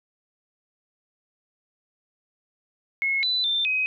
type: tone with pitch steps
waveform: sine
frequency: 2175 / 3991 / 3571 / 2525 Hz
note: C#7 / B7 / A7 / D#7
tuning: -33 / +17 / +25 / +25 cents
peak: -21 dBFS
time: 3.02-3.86 s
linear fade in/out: 0 ms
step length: 210 ms
effects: none